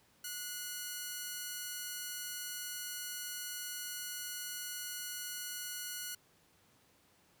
5% pulse tone pair together, 1460 / 2071 Hz, F#6 / C7, -24 / -18 cents, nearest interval tritone, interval 606 cents, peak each -29 / -40 dBFS, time 0.24-6.15 s, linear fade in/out 5 ms, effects pink hiss -68 dBFS RMS until 7.4 s + high-pass 80 Hz 12 dB/octave

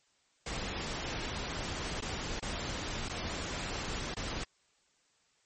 pink noise with dropouts, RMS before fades -37 dBFS, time 0.46-4.44 s, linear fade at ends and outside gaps 5 ms, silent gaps 2.007-2.021 / 2.397-2.424 / 3.086-3.094 / 4.142-4.166 s, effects white hiss -71 dBFS RMS until 5.45 s + MP3 32 kbps

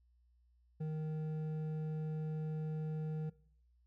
sine tone with hard clipping, 155.56 Hz, D#3, in tune, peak -38 dBFS, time 0.8-3.3 s, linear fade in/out 10 ms, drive 7 dB, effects noise-tail reverb RT60 0.6 s tail -21 dB re dry + added 60 Hz sine -67 dBFS peak until 3.86 s

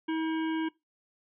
harmonic tone, 320.4 Hz, E4, 49 cents flat, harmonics 1 / 3 / 5 / 7 / 9 / 10, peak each -28 / -38 / -42 / -45 / -47 / -48 dBFS, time 0.08-0.69 s, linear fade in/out 10 ms, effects noise-tail reverb RT60 0.2 s tail -21 dB re dry

